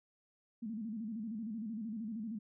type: tone with vibrato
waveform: sine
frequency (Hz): 220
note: A3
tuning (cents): 0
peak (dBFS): -38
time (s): 0.62-2.39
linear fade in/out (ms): 10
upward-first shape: square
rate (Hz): 13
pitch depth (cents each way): 96
effects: none